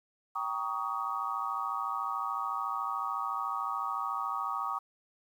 sine chord, Eb dominant seventh, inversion first, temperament equal with one note detuned, 784 / 932.3 / 1130.7 / 1244.5 Hz, G5 / Bb5 / Db6 / Eb6, 0 / 0 / +34 / 0 cents, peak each -40 / -39 / -35 / -35 dBFS, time 0.35-4.79 s, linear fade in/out 10 ms, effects 10-bit

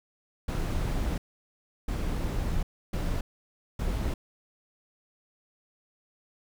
brown noise bursts at uneven times, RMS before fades -29 dBFS, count 4, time 0.48-1.18 / 1.88-2.63 / 2.93-3.21 / 3.79-4.14 s, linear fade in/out 5 ms, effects none

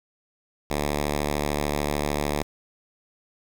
5% pulse tone, 73.42 Hz, D2, in tune, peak -13 dBFS, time 0.7-2.43 s, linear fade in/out 5 ms, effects 7-bit

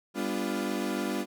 35% pulse chord, G dominant seventh, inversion none, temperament equal with one note detuned, 199.88 / 246.9 / 293.7 / 349.2 Hz, G3 / B3 / D4 / F4, +34 / 0 / 0 / 0 cents, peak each -33 dBFS, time 0.14-1.26 s, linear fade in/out 50 ms, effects none

